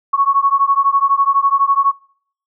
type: beating tone pair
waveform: sine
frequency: 1103 / 1115 Hz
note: C#6 / C#6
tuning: -9 / +10 cents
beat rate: 12 Hz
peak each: -14 dBFS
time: 0.13-1.92 s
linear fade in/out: 10 ms
effects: noise-tail reverb RT60 0.6 s tail -25 dB re dry